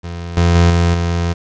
30% pulse tone with level steps, 85.7 Hz, F2, 32 cents flat, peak -21 / -7 / -5 / -8 / -12 dBFS, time 0.03-1.34 s, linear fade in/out 20 ms, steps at 0.37 / 0.55 / 0.7 / 0.94 s, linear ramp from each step 2 ms, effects resampled to 16000 Hz + 7-bit

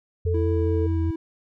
sine tone with vibrato, 85.5 Hz, F2, 36 cents flat, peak -21 dBFS, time 0.25-1.11 s, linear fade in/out 5 ms, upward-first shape square, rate 4.9 Hz, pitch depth 28 cents each way
sine tone, 440 Hz, A4, in tune, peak -25 dBFS, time 0.26-0.87 s, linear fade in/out 10 ms
triangle tone with pitch glide, 329.6 to 325.8 Hz, E4 to E4, 0 to -20 cents, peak -25 dBFS, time 0.34-1.16 s, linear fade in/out 5 ms, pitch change -20 cents, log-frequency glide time 0.6-0.69 s
effects none

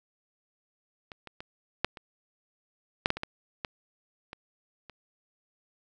clicks, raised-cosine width 0.3 ms, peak -26 / -27 / -24 / -8 / -27 / -6 / -10 / -20 / -16 / -16 / -24 / -29 dBFS, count 12, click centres 1.118 / 1.273 / 1.405 / 1.846 / 1.972 / 3.059 / 3.104 / 3.17 / 3.234 / 3.648 / 4.331 / 4.897 s, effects none

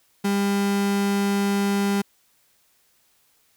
35% pulse tone, 200 Hz, G3, 35 cents sharp, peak -18 dBFS, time 0.24-2.02 s, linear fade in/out 10 ms, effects white hiss -63 dBFS RMS until 3.56 s

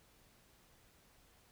silence, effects pink hiss -67 dBFS RMS until 1.51 s

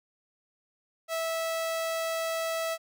sawtooth tone, 654 Hz, E5, 14 cents flat, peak -25 dBFS, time 1.08-2.78 s, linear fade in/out 50 ms, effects none

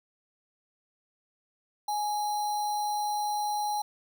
sine tone with sample-and-hold, 835 Hz, G#5, 9 cents sharp, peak -27 dBFS, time 1.88-3.82 s, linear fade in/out 5 ms, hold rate 4900 Hz, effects none

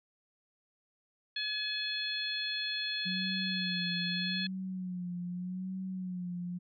harmonic tone, 850 Hz, G#5, 40 cents sharp, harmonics 2 / 3 / 4 / 5, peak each -39 / -41 / -37 / -37 dBFS, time 1.36-4.47 s, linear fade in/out 5 ms
sine tone with vibrato, 182.3 Hz, F#3, 25 cents flat, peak -35 dBFS, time 3.05-6.59 s, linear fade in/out 20 ms, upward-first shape sine, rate 0.82 Hz, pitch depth 58 cents each way
effects none

